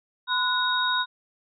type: tone cluster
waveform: sine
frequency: 1014 / 1465 / 3761 Hz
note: B5 / F#6 / A#7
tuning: +45 / -18 / +15 cents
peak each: -26 dBFS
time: 0.27-1.06 s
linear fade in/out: 50 ms
effects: none